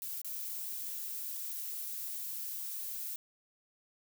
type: noise with dropouts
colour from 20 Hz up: violet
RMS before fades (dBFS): -40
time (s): 0.02-3.16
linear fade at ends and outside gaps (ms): 1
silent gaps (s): 0.217-0.246
effects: none